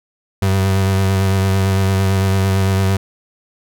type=tone with vibrato; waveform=35% pulse; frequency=96.2 Hz; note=G2; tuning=32 cents flat; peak=-11 dBFS; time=0.42-2.97 s; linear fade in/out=5 ms; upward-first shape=sine; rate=8.9 Hz; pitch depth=23 cents each way; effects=none